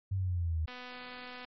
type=exponential sweep; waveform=sine; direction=down; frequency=98.1 to 77.4 Hz; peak=-29 dBFS; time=0.11-0.66 s; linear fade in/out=10 ms
type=click train; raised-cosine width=0.3 ms; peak=-30 dBFS; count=192; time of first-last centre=0.68-1.447 s; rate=249 Hz
effects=MP3 32 kbps